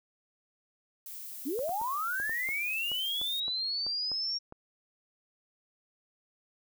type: noise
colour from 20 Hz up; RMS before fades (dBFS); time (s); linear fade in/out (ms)
violet; -43; 1.06-3.4; 2
type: linear sweep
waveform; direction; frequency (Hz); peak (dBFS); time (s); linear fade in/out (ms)
sine; up; 240 to 5588; -30; 1.45-4.39; 20
type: clicks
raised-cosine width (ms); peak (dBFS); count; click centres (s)
1; -31; 12; 1.591 / 1.693 / 1.815 / 2.2 / 2.295 / 2.489 / 2.917 / 3.215 / 3.481 / 3.866 / 4.117 / 4.524
effects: none